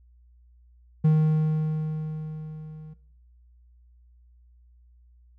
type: tone with level ramp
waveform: triangle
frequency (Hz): 155.56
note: D#3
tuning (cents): 0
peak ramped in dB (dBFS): -13 to -38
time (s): 1.04-2.94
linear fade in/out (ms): 10
effects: noise-tail reverb RT60 0.6 s tail -18 dB re dry + added 60 Hz sine -53 dBFS peak until 5.38 s